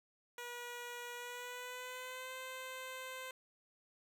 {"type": "tone with pitch glide", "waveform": "10% pulse", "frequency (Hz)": [482.7, 517.3], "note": ["B4", "C5"], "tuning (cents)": [-40, -20], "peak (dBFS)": -36, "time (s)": [0.38, 3.31], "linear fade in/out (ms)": 2, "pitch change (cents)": 120, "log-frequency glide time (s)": [1.15, 2.34], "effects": []}